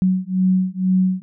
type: beating tone pair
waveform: sine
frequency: 185 / 187.1 Hz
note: F#3 / F#3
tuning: 0 / +20 cents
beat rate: 2.1 Hz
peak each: -18 dBFS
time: 0.02-1.22 s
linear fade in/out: 0 ms
effects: none